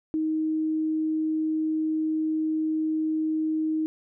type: tone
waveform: sine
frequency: 313.9 Hz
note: D#4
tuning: 15 cents sharp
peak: -23 dBFS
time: 0.14-3.86 s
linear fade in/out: 0 ms
effects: none